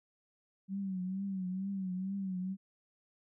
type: tone with vibrato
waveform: sine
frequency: 190 Hz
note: F#3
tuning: 46 cents sharp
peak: -34 dBFS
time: 0.68-2.57 s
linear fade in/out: 50 ms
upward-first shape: triangle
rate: 2.2 Hz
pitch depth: 87 cents each way
effects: none